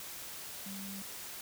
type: tone in noise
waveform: sine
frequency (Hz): 196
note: G3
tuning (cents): 0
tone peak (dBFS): -43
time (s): 0.66-1.02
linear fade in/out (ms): 2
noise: white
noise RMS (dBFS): -45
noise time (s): 0-1.41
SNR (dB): -1
effects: none